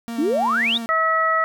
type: tone with vibrato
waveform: 45% pulse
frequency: 230.2 Hz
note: A#3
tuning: 22 cents flat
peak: -27 dBFS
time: 0.08-0.86 s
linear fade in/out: 0 ms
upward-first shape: square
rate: 6.1 Hz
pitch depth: 15 cents each way
type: exponential sweep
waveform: sine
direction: up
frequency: 261.6 to 3903 Hz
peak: -17 dBFS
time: 0.18-0.78 s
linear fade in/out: 10 ms
type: harmonic tone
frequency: 646 Hz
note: E5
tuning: 35 cents flat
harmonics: 1 / 2 / 3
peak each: -24 / -18 / -22 dBFS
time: 0.89-1.44 s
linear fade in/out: 0 ms
effects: none